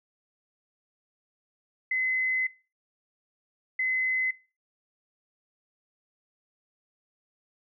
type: tone bursts at uneven times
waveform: sine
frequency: 2038 Hz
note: C7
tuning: 46 cents flat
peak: -24 dBFS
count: 2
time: 1.91-2.47 / 3.79-4.31 s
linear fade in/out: 5 ms
effects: noise-tail reverb RT60 0.3 s tail -18 dB re dry